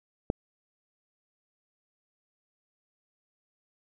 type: click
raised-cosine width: 2 ms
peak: -12 dBFS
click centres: 0.301 s
effects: none